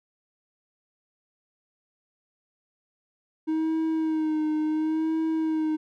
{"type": "tone with vibrato", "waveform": "triangle", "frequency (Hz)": 314.1, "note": "D#4", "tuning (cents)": 16, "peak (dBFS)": -21, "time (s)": [3.47, 5.77], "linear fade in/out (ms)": 20, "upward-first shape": "sine", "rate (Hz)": 0.71, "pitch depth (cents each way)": 36, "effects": []}